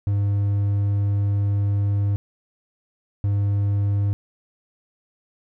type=tone bursts at uneven times; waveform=triangle; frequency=101 Hz; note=G#2; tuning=48 cents flat; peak=-16 dBFS; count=2; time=0.07-2.16 / 3.24-4.13 s; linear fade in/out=0 ms; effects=none